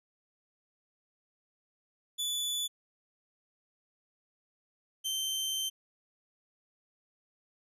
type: tone pair in turn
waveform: sawtooth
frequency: 3466 / 3112 Hz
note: A7 / G7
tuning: -27 / -13 cents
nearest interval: major second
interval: 186 cents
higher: first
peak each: -28 dBFS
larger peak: neither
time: 2.18-2.68 / 5.04-5.7 s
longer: second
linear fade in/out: 20 ms
effects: resampled to 32000 Hz